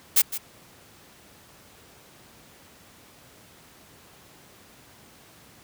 blue noise with echo, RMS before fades -17 dBFS, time 0.16-0.22 s, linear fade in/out 10 ms, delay 160 ms, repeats 1, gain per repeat -13 dB, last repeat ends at 0.38 s, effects pink hiss -52 dBFS RMS until 5.63 s + high-pass 80 Hz 12 dB/octave

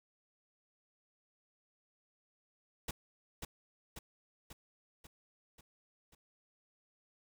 pink noise with echo, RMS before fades -39 dBFS, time 2.88-2.91 s, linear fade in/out 5 ms, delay 540 ms, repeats 6, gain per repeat -4 dB, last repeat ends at 6.15 s, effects none

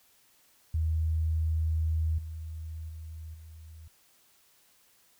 sine tone with level steps, 79.8 Hz, D#2, 44 cents sharp, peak -25 / -36 / -39 / -45 dBFS, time 0.74-3.88 s, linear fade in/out 5 ms, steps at 2.18 / 2.89 / 3.34 s, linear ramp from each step 5 ms, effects white hiss -64 dBFS RMS until 5.19 s

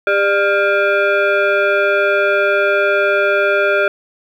sine tone with frequency modulation, 400.4 Hz, G4, 37 cents sharp, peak -11 dBFS, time 0.07-3.88 s, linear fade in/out 2 ms, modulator 998 Hz, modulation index 1.6, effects 8-bit

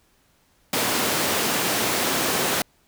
pink high-pass noise, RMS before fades -23 dBFS, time 0.73-2.62 s, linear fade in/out 2 ms, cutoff 220 Hz, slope 12 dB/octave, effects pink hiss -62 dBFS RMS until 2.87 s

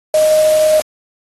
sine tone in noise, 620 Hz, D#5, 6 cents flat, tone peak -8 dBFS, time 0.14-0.8 s, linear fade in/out 2 ms, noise white, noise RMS -24 dBFS, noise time 0.14-0.82 s, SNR +13 dB, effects AAC 32 kbps

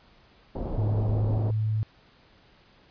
pink low-pass noise, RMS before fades -32 dBFS, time 0.55-1.51 s, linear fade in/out 5 ms, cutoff 760 Hz, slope 24 dB/octave
sine tone with pitch glide, 105.8 to 108.46 Hz, G#2 to A2, +33 to -24 cents, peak -23 dBFS, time 0.78-1.83 s, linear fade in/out 0 ms, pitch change +43 cents, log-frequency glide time 1.13-1.51 s
effects pink hiss -58 dBFS RMS until 2.9 s + resampled to 11025 Hz

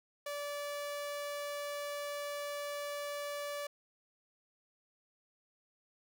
sawtooth tone, 579 Hz, D5, 25 cents flat, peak -34 dBFS, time 0.26-3.67 s, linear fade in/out 5 ms, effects none

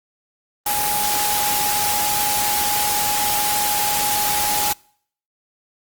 sine tone in noise, 830.6 Hz, G#5, in tune, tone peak -22 dBFS, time 0.66-4.73 s, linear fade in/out 5 ms, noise white, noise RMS -21 dBFS, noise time 0.66-4.73 s, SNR -4 dB, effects noise-tail reverb RT60 0.6 s tail -26 dB re dry + Opus 24 kbps

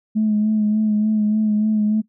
sine tone with vibrato, 213.7 Hz, G#3, 50 cents sharp, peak -14 dBFS, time 0.15-2.02 s, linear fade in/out 20 ms, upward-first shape sine, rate 3.4 Hz, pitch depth 29 cents each way, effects noise-tail reverb RT60 0.1 s tail -19 dB re dry + tanh soft clip ceiling -10 dBFS

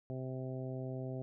harmonic tone, 130 Hz, C3, 11 cents flat, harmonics 1 / 2 / 3 / 4 / 5 / 6, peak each -40 / -45 / -46 / -49 / -48 / -59 dBFS, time 0.1-1.22 s, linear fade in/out 0 ms, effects none

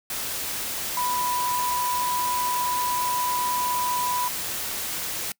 sine tone in noise, 987.8 Hz, B5, in tune, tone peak -24 dBFS, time 0.97-4.28 s, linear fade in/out 2 ms, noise white, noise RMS -30 dBFS, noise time 0.1-5.32 s, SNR +3 dB, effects noise-tail reverb RT60 0.1 s tail -25 dB re dry

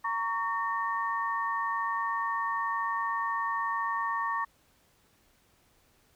sine tone cluster, 924 / 1123 / 1825 Hz, A#5 / C#6 / A#6, -16 / +22 / -37 cents, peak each -34 / -30 / -35 dBFS, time 0.04-4.45 s, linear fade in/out 10 ms, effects pink hiss -66 dBFS RMS until 6.15 s

